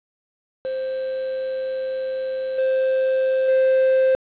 triangle tone with level steps, 524 Hz, C5, 2 cents sharp, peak -21 / -15 / -12 dBFS, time 0.65-4.15 s, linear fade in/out 0 ms, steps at 2.58 / 3.48 s, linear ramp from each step 5 ms, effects resampled to 8000 Hz + 7-bit

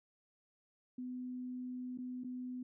sine tone with dropouts, 251.2 Hz, B3, 30 cents sharp, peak -40 dBFS, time 0.98-2.63 s, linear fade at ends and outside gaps 5 ms, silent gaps 1.976-1.985 / 2.237-2.244 s, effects none

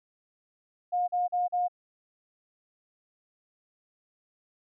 sine tone bursts, 715 Hz, F5, 41 cents sharp, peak -24 dBFS, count 4, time 0.92-1.683 s, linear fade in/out 20 ms, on 160 ms, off 41 ms, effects none

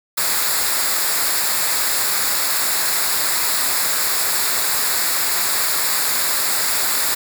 white noise with comb filter, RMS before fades -19 dBFS, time 0.17-7.15 s, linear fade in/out 10 ms, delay 0.33 ms, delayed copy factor -0.65, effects none

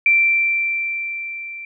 sine tone with level ramp, 2349 Hz, D7, in tune, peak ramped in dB -10 to -30 dBFS, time 0.06-1.65 s, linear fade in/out 2 ms, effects none

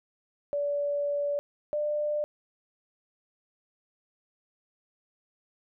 sine tone pair in turn, 576 / 596 Hz, D5 / D5, -34 / +25 cents, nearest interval minor second, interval 59 cents, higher second, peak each -26 dBFS, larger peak neither, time 0.53-1.39 / 1.73-2.24 s, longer first, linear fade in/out 0 ms, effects none

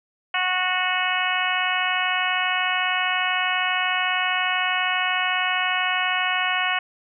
harmonic tone, 367.2 Hz, F#4, 13 cents flat, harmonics 2 / 3 / 4 / 5 / 6 / 7 / 8, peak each -28 / -28 / -28 / -28 / -28 / -28 / -28 dBFS, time 0.34-6.79 s, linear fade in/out 5 ms, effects none

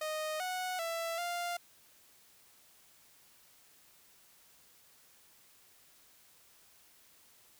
sawtooth tone with pitch steps, 620 / 736 / 665 / 698 Hz, D#5 / F#5 / E5 / F5, -6 / -9 / +15 / -1 cents, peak -31 dBFS, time 0.01-1.57 s, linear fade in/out 5 ms, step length 390 ms, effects white hiss -63 dBFS RMS until 7.59 s

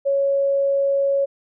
sine tone, 554.4 Hz, C#5, in tune, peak -16 dBFS, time 0.05-1.26 s, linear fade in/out 20 ms, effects none

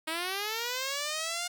5% pulse linear sweep, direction up, 311.1 to 715 Hz, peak -20 dBFS, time 0.07-1.48 s, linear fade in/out 10 ms, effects none

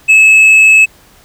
triangle tone with tanh clipping, 2594 Hz, E7, 28 cents flat, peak -3 dBFS, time 0.08-0.86 s, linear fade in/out 20 ms, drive 8 dB, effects pink hiss -44 dBFS RMS until 1.24 s

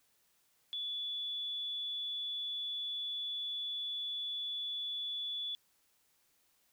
sine tone, 3440 Hz, A7, 40 cents flat, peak -36 dBFS, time 0.73-5.55 s, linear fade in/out 0 ms, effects white hiss -73 dBFS RMS until 6.72 s

